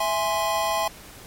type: chord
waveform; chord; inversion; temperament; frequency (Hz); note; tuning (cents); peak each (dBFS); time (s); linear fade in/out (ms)
square; E augmented; none; equal; 659.3 / 830.6 / 1046.5; E5 / G#5 / B#5; 0 / 0 / 0; -27; 0-0.88; 5
effects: pink hiss -44 dBFS RMS until 1.26 s + MP3 64 kbps